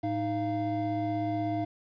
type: tone cluster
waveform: triangle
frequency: 108.9 / 310.4 / 691 Hz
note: A2 / D#4 / F5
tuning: -17 / -4 / -19 cents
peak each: -33 / -29 / -30 dBFS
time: 0.03-1.65 s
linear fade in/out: 10 ms
effects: resampled to 11025 Hz + 10-bit